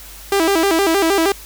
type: tone with vibrato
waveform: sawtooth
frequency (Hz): 360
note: F#4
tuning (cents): -47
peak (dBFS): -9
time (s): 0.32-1.32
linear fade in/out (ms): 2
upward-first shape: square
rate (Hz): 6.4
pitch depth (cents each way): 170
effects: added 50 Hz sine -39 dBFS peak until 1.45 s + white hiss -38 dBFS RMS until 1.45 s